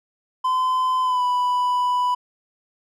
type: tone with pitch glide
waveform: triangle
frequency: 1023 to 989.9 Hz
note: C6 to B5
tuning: -39 to +4 cents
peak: -16 dBFS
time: 0.44-2.15 s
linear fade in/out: 10 ms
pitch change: -57 cents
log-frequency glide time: 1.02-1.23 s
effects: none